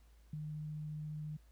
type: tone with ADSR envelope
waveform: sine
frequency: 152.4 Hz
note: D#3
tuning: 36 cents flat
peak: -36 dBFS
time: 0.33-1.37 s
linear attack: 5 ms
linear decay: 11 ms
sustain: -4 dB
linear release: 8 ms
effects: added 55 Hz sine -60 dBFS peak until 1.51 s + pink hiss -73 dBFS RMS until 1.51 s